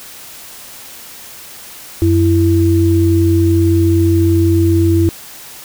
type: tone pair together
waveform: sine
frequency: 92.5 / 332.7 Hz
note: F#2 / E4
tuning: 0 / +16 cents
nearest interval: octave + minor seventh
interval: 2216 cents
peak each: -11 dBFS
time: 2.02-5.09 s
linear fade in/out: 0 ms
effects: white hiss -34 dBFS RMS until 5.64 s